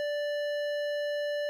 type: tone with hard clipping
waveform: sine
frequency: 586 Hz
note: D5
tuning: 4 cents flat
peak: -31 dBFS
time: 0-1.49 s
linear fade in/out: 0 ms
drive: 13 dB
effects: none